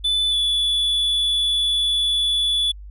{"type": "tone with pitch glide", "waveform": "triangle", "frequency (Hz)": [3498, 3440], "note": ["A7", "A7"], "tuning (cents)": [-11, -40], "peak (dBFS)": -16, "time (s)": [0.04, 2.72], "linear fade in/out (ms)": 10, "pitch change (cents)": -29, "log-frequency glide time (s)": [0.3, 0.35], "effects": ["added 50 Hz sine -35 dBFS peak until 2.9 s"]}